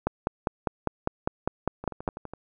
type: two click trains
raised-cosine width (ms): 1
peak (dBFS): -23 / -10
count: 7 / 11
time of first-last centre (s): 1.84-2.336 / 0.07-2.078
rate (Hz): 12.1 / 4.98
effects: none